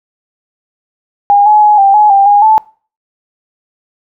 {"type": "tone with pitch steps", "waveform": "sine", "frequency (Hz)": [812, 846, 840, 789, 843, 792, 819, 872], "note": ["G#5", "G#5", "G#5", "G5", "G#5", "G5", "G#5", "A5"], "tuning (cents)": [-39, 32, 19, 11, 26, 18, -24, -16], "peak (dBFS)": -3, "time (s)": [1.3, 2.58], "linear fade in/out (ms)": 0, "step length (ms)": 160, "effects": ["noise-tail reverb RT60 0.4 s tail -23 dB re dry"]}